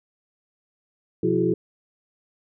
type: tone cluster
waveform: sine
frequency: 126.2 / 177.4 / 332.5 / 370.7 / 423.5 Hz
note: B2 / F3 / E4 / F#4 / G#4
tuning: +38 / +27 / +15 / +3 / +34 cents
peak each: -30 / -26 / -23 / -24 / -25 dBFS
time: 1.23-1.54 s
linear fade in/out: 5 ms
effects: none